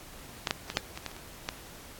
clicks, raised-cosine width 0.2 ms, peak -9 / -8 / -17 / -8 / -21 / -16 / -29 / -27 / -12 dBFS, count 9, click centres 0.472 / 0.509 / 0.701 / 0.771 / 0.975 / 1.063 / 1.115 / 1.165 / 1.489 s, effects pink hiss -48 dBFS RMS until 1.99 s + AAC 64 kbps

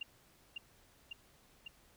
sine tone with echo, 2794 Hz, F7, in tune, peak -37 dBFS, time 0.01-0.03 s, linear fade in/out 5 ms, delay 550 ms, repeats 3, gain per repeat -2 dB, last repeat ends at 1.68 s, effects pink hiss -66 dBFS RMS until 1.96 s

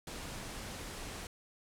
pink low-pass noise, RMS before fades -44 dBFS, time 0.07-1.27 s, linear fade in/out 2 ms, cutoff 11000 Hz, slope 24 dB/octave, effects none

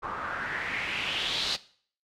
white noise with low-pass filter sweep, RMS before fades -32 dBFS, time 0.02-1.57 s, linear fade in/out 20 ms, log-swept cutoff 1100 to 4400 Hz, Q 3.9, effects noise-tail reverb RT60 0.5 s tail -18 dB re dry

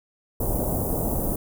pink band-stop noise, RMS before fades -25 dBFS, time 0.4-1.36 s, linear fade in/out 5 ms, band 760 to 11000 Hz, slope 24 dB/octave, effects none

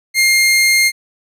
sawtooth tone, 2120 Hz, C7, 22 cents sharp, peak -6 dBFS, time 0.14-0.92 s, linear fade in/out 50 ms, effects resampled to 32000 Hz

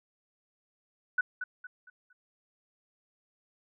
sine tone with echo, 1487 Hz, F#6, 8 cents sharp, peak -23 dBFS, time 1.18-1.21 s, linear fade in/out 5 ms, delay 230 ms, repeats 4, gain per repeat -9 dB, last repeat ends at 2.13 s, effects none

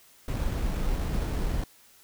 brown noise with sample-and-hold, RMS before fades -28 dBFS, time 0.28-1.64 s, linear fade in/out 2 ms, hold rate 4900 Hz, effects white hiss -57 dBFS RMS until 2.03 s

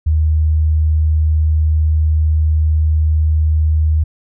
sine tone, 77.78 Hz, D#2, in tune, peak -10 dBFS, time 0.06-4.04 s, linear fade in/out 10 ms, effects none

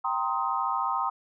sine chord, C minor seventh, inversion second, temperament equal with one note detuned, 784 / 932.3 / 1046.5 / 1257.5 Hz, G5 / Bb5 / C6 / Eb6, 0 / 0 / 0 / +18 cents, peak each -32 / -31 / -30 / -30 dBFS, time 0.04-1.1 s, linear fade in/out 10 ms, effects none

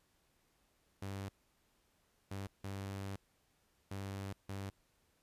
sawtooth tone bursts at uneven times, 98 Hz, G2, in tune, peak -37 dBFS, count 5, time 1.02-1.29 / 2.31-2.47 / 2.64-3.16 / 3.91-4.33 / 4.49-4.7 s, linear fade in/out 5 ms, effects pink hiss -75 dBFS RMS until 5.22 s + resampled to 32000 Hz

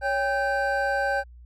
triangle tone cluster, 558 / 797 / 1551 Hz, C#5 / G5 / G6, +11 / +28 / -19 cents, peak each -25 dBFS, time 0.01-1.24 s, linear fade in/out 50 ms, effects added 60 Hz sine -44 dBFS peak until 1.45 s

